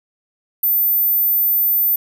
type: tone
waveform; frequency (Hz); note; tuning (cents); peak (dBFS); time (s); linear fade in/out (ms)
sine; 14080; A9; 0; -13; 0.63-1.96; 5
effects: none